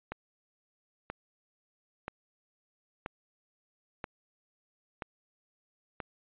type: click train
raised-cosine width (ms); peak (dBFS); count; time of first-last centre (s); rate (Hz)
0.5; -21; 7; 0.12-6.002; 1.02
effects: resampled to 8000 Hz